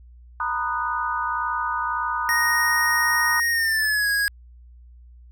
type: chord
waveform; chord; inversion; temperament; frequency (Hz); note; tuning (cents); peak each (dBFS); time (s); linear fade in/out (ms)
sine; B major seventh; third; just; 926 / 987.8 / 1234.7 / 1481.6; A#5 / B5 / D#6 / F#6; -12 / 0 / -14 / +2; -29 / -29 / -26 / -29; 0.4-3.4; 2
type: tone with pitch glide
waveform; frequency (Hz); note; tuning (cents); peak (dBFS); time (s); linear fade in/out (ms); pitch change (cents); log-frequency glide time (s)
square; 1864.7 to 1651.7; A#6 to G#6; 0 to -10; -20; 2.29-4.28; 0; -210; 3.51-4.09
effects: added 60 Hz sine -44 dBFS peak until 5.31 s